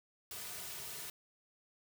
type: noise with comb filter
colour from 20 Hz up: white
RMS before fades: -45 dBFS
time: 0.31-1.1 s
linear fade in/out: 2 ms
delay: 3.7 ms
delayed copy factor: -0.75
effects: none